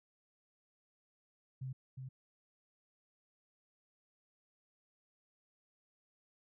sine tone with echo, 130.81 Hz, C3, in tune, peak -39 dBFS, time 1.61-1.73 s, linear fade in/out 10 ms, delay 360 ms, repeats 1, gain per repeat -4 dB, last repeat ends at 2.09 s, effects none

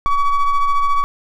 triangle ring-modulated tone, 570 Hz, C#5, 48 cents sharp, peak -7 dBFS, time 0.06-1.04 s, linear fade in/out 0 ms, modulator 563 Hz, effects none

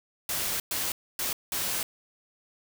white noise bursts at uneven times, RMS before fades -30 dBFS, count 4, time 0.29-0.6 / 0.71-0.92 / 1.19-1.33 / 1.52-1.83 s, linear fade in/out 2 ms, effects none

